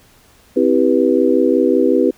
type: chord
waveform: sine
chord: C major seventh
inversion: none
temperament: just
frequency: 261.6 / 327 / 392.4 / 490.5 Hz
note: C4 / E4 / G4 / B4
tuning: 0 / -14 / +2 / -12 cents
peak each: -16 dBFS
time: 0.56-2.11 s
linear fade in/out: 10 ms
effects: pink hiss -50 dBFS RMS until 2.17 s